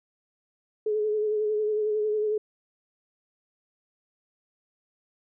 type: tone with vibrato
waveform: sine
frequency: 425.7 Hz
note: G#4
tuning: 43 cents sharp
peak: -23 dBFS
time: 0.86-2.38 s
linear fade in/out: 5 ms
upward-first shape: sine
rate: 11 Hz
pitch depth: 31 cents each way
effects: none